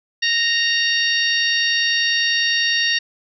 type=harmonic tone with a mistuned harmonic; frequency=930 Hz; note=A#5; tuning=4 cents flat; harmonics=2 / 3 / 4 / 5 / 6; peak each=-20 / -22 / -23 / -24 / -25 dBFS; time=0.22-2.99 s; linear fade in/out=10 ms; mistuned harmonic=5; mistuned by=-44 cents; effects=none